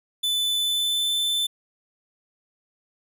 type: tone with pitch glide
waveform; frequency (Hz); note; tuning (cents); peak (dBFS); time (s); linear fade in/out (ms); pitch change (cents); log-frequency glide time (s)
45% pulse; 3501 to 3529; A7 to A7; -9 to +4; -21; 0.23-1.47; 10; +13; 0.53-1.14
effects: none